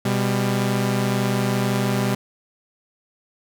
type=tone pair together; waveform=sawtooth; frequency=125.5 / 199.22 Hz; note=B2 / G3; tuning=+28 / +28 cents; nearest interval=minor sixth; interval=800 cents; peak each=-18 dBFS; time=0.05-2.15 s; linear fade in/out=5 ms; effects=none